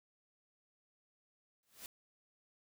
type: noise with exponential growth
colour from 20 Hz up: white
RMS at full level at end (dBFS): -45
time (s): 1.63-1.86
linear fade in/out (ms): 1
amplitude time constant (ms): 48
effects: none